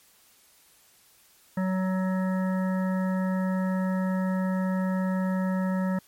harmonic tone, 187.2 Hz, F#3, 20 cents sharp, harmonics 1 / 3 / 5 / 7 / 9 / 10, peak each -24 / -34 / -38 / -41 / -43 / -44 dBFS, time 1.57-5.99 s, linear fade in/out 5 ms, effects white hiss -59 dBFS RMS until 6.07 s + MP3 64 kbps

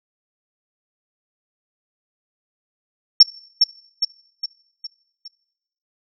sine tone with echo, 5440 Hz, F8, 46 cents flat, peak -3 dBFS, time 3.2-3.23 s, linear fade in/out 5 ms, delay 410 ms, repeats 5, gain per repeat -6 dB, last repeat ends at 5.28 s, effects noise-tail reverb RT60 0.9 s tail -23 dB re dry

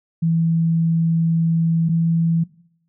sine tone pair in turn, 164.81 / 165.72 Hz, E3 / E3, 0 / +9 cents, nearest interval unison, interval 9 cents, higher second, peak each -15 dBFS, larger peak neither, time 0.22-1.89 / 1.89-2.44 s, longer first, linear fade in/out 10 ms, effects noise-tail reverb RT60 0.7 s tail -20 dB re dry

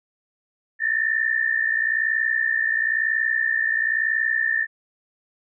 sine tone pair together, 1760 / 1821 Hz, A6 / A#6, 0 / -41 cents, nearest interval minor second, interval 59 cents, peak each -22 dBFS, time 0.79-4.67 s, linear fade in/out 50 ms, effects none

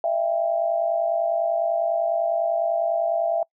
sine tone cluster, 621 / 671 / 795 Hz, D#5 / E5 / G5, -3 / +31 / +24 cents, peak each -28 / -21 / -29 dBFS, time 0.04-3.43 s, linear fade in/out 2 ms, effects noise-tail reverb RT60 0.1 s tail -26 dB re dry

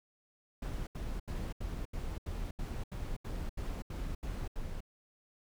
brown noise bursts, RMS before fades -38 dBFS, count 13, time 0.62-4.806 s, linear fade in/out 5 ms, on 250 ms, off 78 ms, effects none

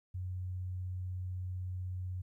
sine tone, 91.6 Hz, F#2, 17 cents flat, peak -36 dBFS, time 0.14-2.22 s, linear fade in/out 10 ms, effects 13-bit

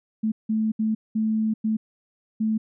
sine tone bursts at uneven times, 218.7 Hz, A3, 10 cents flat, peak -20 dBFS, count 6, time 0.23-0.32 / 0.49-0.72 / 0.79-0.95 / 1.15-1.54 / 1.64-1.77 / 2.4-2.58 s, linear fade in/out 10 ms, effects none

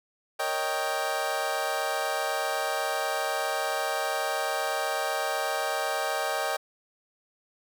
25% pulse chord, Eb dominant seventh, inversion second, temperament equal, 466.2 / 554.4 / 622.3 / 784 Hz, Bb4 / Db5 / Eb5 / G5, 0 / 0 / 0 / 0 cents, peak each -33 / -30 / -28 / -27 dBFS, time 0.39-6.57 s, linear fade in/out 10 ms, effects none

